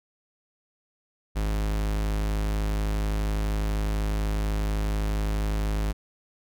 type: tone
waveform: 45% pulse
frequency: 52.1 Hz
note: G#1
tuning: 6 cents sharp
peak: -24 dBFS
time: 1.35-5.93 s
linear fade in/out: 20 ms
effects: none